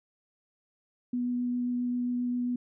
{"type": "tone with vibrato", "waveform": "sine", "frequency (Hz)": 245.3, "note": "B3", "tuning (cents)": -12, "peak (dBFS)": -27, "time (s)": [1.13, 2.56], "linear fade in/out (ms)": 5, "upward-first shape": "triangle", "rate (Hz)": 7.5, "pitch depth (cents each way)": 9, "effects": []}